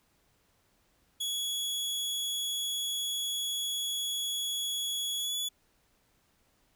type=tone with pitch glide; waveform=sawtooth; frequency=3363 to 3418 Hz; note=G#7 to G#7; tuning=+21 to +49 cents; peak=-28 dBFS; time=1.2-5.49 s; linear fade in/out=10 ms; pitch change=+28 cents; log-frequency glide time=5.18-5.35 s; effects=pink hiss -70 dBFS RMS until 6.75 s